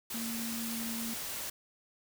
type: tone in noise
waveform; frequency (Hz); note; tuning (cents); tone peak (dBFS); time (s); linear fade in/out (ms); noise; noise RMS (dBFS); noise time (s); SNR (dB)
sine; 229.5; A#3; -27; -37; 0.14-1.14; 5; white; -39; 0.1-1.5; -1
effects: none